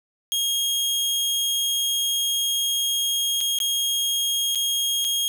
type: tone with dropouts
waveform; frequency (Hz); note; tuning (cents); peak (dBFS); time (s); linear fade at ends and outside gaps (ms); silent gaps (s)
sawtooth; 3257; G#7; -34; -18; 0.32-5.28; 0; 3.406-3.411 / 3.587-3.602 / 4.549-4.556 / 5.044-5.048
effects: none